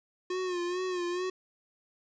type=tone with vibrato; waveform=square; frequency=360 Hz; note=F#4; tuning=47 cents flat; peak=-31 dBFS; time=0.3-1.3 s; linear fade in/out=5 ms; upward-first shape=sine; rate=2.3 Hz; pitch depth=58 cents each way; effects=resampled to 16000 Hz + 10-bit